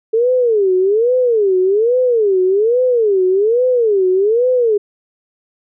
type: tone with vibrato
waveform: sine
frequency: 432.7 Hz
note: A4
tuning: 29 cents flat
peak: -10 dBFS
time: 0.13-4.78 s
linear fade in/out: 10 ms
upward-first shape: sine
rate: 1.2 Hz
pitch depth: 280 cents each way
effects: none